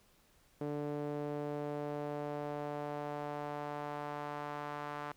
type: tone with band-pass filter sweep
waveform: sawtooth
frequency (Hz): 146.83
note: D3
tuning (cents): 0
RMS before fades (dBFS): -40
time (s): 0.61-5.12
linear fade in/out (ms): 0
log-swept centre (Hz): 410 to 1100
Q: 1.5
effects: pink hiss -68 dBFS RMS until 5.16 s